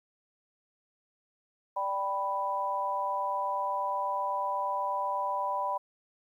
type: chord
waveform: sine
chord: G major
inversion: second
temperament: equal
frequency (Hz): 587.3 / 784 / 987.8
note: D5 / G5 / B5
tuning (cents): 0 / 0 / 0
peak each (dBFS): -36 / -35 / -30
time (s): 1.76-5.78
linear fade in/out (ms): 10
effects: 11-bit